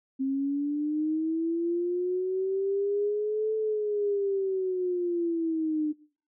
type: linear two-way sweep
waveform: sine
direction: up then down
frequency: 264.9 to 437.7 to 299.9 Hz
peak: -25 dBFS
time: 0.19-5.93 s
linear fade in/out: 20 ms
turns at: 3.55 s
effects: noise-tail reverb RT60 0.4 s tail -18 dB re dry